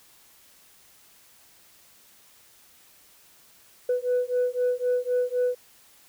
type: beating tone pair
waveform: sine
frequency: 493.9 / 497.8 Hz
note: B4 / B4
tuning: 0 / +14 cents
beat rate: 3.9 Hz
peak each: -24 dBFS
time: 3.89-5.55 s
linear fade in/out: 5 ms
effects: tanh soft clip ceiling -18 dBFS + white hiss -56 dBFS RMS until 6.08 s